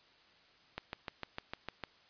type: click train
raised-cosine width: 0.3 ms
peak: -22 dBFS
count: 8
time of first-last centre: 0.78-1.837 s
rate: 6.62 Hz
effects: white hiss -64 dBFS RMS until 2.09 s + resampled to 11025 Hz